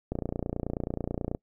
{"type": "click train", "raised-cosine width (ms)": 2, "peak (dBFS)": -17, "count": 37, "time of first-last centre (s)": [0.12, 1.349], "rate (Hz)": 29.3, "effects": ["noise-tail reverb RT60 0.1 s tail -26 dB re dry"]}